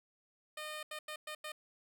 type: tone bursts at uneven times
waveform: 10% pulse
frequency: 611 Hz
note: D#5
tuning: 32 cents flat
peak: -33 dBFS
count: 5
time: 0.57-0.83 / 0.91-0.99 / 1.08-1.16 / 1.27-1.35 / 1.44-1.52 s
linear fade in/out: 5 ms
effects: none

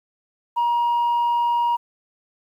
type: tone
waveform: sine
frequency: 950 Hz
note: A#5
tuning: 33 cents sharp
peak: -15 dBFS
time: 0.56-1.77 s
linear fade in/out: 20 ms
effects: tanh soft clip ceiling -16 dBFS + 9-bit

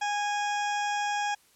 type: harmonic tone with a mistuned harmonic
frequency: 824 Hz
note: G#5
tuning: 14 cents flat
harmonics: 1 / 2 / 3 / 4 / 6 / 7 / 8 / 9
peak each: -28 / -34 / -38 / -40 / -44 / -45 / -46 / -47 dBFS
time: 0.01-1.35 s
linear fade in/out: 10 ms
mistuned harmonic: 6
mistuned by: +62 cents
effects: white hiss -62 dBFS RMS until 1.55 s + low-pass 12000 Hz 12 dB/octave

